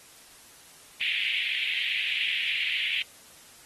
white band-pass noise, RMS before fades -29 dBFS, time 1.01-3.02 s, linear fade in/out 0 ms, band 2100 to 3200 Hz, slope 48 dB/octave, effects white hiss -52 dBFS RMS until 3.65 s + AAC 32 kbps

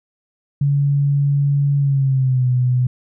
sine tone with pitch glide, 141.8 to 125.6 Hz, C#3 to B2, +40 to +30 cents, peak -13 dBFS, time 0.61-2.87 s, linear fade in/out 5 ms, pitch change -210 cents, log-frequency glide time 1.78-2.48 s, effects none

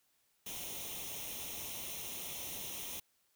white noise with comb filter, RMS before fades -43 dBFS, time 0.46-3 s, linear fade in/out 5 ms, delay 0.32 ms, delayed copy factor +0.7, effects white hiss -75 dBFS RMS until 3.35 s

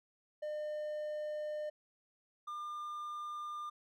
triangle tone pair in turn, 604 / 1201.7 Hz, D5 / D6, +48 / +39 cents, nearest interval octave, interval 1191 cents, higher second, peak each -35 / -38 dBFS, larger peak first, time 0.42-1.7 / 2.47-3.7 s, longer first, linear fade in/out 10 ms, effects none

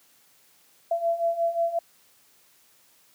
sine beating tone pair, 671 / 676.6 Hz, E5 / E5, +31 / +45 cents, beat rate 5.6 Hz, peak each -28 / -24 dBFS, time 0.91-1.79 s, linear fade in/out 5 ms, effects white hiss -60 dBFS RMS until 3.14 s + high-pass 100 Hz 12 dB/octave

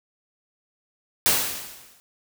white noise with exponential decay, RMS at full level -17 dBFS, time 1.26-2 s, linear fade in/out 0 ms, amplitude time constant 160 ms, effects none

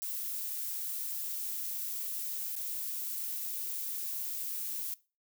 violet noise with dropouts, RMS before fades -37 dBFS, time 0.02-4.94 s, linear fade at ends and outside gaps 0 ms, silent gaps 2.554-2.563 s, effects noise-tail reverb RT60 0.3 s tail -20 dB re dry

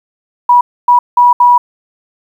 sine tone bursts at uneven times, 973 Hz, B5, 26 cents flat, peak -3 dBFS, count 4, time 0.49-0.61 / 0.88-0.99 / 1.17-1.33 / 1.4-1.58 s, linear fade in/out 5 ms, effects 7-bit

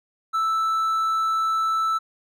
triangle tone, 1318.5 Hz, E6, in tune, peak -18 dBFS, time 0.33-1.99 s, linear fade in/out 20 ms, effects none

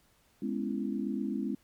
sine chord, C# minor seventh, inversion second, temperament just, 207.9 / 249.5 / 277.2 / 332.6 Hz, G#3 / B3 / C#4 / E4, +2 / +18 / 0 / +16 cents, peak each -34 / -36 / -36 / -38 dBFS, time 0.42-1.55 s, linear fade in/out 5 ms, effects pink hiss -67 dBFS RMS until 1.63 s + MP3 96 kbps

